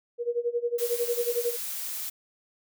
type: tone with tremolo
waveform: sine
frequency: 476.7 Hz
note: A#4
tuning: 39 cents sharp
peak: -22 dBFS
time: 0.18-1.57 s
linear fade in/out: 50 ms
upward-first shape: sine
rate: 11 Hz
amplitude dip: 90%
type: noise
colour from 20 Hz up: blue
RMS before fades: -34 dBFS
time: 0.78-2.1 s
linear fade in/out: 10 ms
effects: none